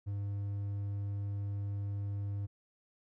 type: tone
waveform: triangle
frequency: 100.7 Hz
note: G2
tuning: 47 cents sharp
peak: -32 dBFS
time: 0.06-2.47 s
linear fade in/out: 20 ms
effects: none